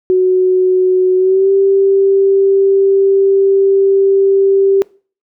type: tone with pitch glide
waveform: sine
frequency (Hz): 370 to 391.1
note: F#4 to G4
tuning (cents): 0 to -4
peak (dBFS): -7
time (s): 0.1-4.82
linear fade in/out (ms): 0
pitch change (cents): +96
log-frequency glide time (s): 1.17-1.51
effects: noise-tail reverb RT60 0.4 s tail -23 dB re dry